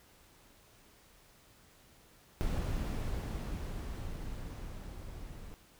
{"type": "noise with level ramp", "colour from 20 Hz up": "brown", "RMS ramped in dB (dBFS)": [-33, -47], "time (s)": [2.41, 5.54], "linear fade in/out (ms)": 0, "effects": ["pink hiss -62 dBFS RMS until 5.79 s"]}